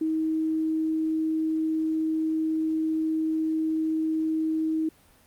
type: tone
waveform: sine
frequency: 317.1 Hz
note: D#4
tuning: 33 cents sharp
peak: -23 dBFS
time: 0.01-4.89 s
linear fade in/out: 5 ms
effects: pink hiss -58 dBFS RMS until 5.26 s + Opus 32 kbps